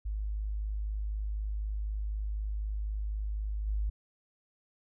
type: tone with level steps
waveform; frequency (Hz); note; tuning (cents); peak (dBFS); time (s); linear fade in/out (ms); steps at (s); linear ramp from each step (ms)
sine; 52; G#1; +3; -31 / -28; 0.05-3.9; 10; 3.66; 20
effects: none